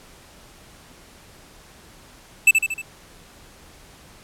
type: tone with echo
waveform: square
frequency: 2637 Hz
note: E7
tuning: in tune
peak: -9 dBFS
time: 2.47-2.51 s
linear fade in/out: 5 ms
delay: 77 ms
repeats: 4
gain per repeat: -5 dB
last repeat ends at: 2.818 s
effects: pink hiss -48 dBFS RMS until 4.23 s + low-pass 12000 Hz 12 dB/octave